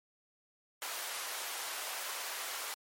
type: high-pass noise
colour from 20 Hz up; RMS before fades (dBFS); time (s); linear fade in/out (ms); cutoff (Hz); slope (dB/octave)
pink; -40; 0.82-2.74; 0; 730; 12
effects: high-pass 400 Hz 12 dB/octave + MP3 64 kbps